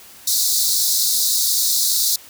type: high-pass noise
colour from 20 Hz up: pink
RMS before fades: -18 dBFS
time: 0.27-2.16 s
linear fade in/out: 5 ms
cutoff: 3800 Hz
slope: 96 dB/octave
effects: white hiss -43 dBFS RMS until 2.29 s